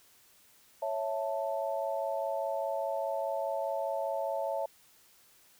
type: chord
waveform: sine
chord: A major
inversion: first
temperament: equal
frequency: 554.4 / 659.3 / 880 Hz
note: C#5 / E5 / A5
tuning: 0 / 0 / 0 cents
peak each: -34 / -34 / -37 dBFS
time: 0.82-4.66 s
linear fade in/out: 5 ms
effects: white hiss -62 dBFS RMS until 5.59 s